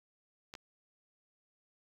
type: clicks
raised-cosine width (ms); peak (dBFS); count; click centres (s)
0.2; -28; 2; 0.539 / 0.552
effects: 9-bit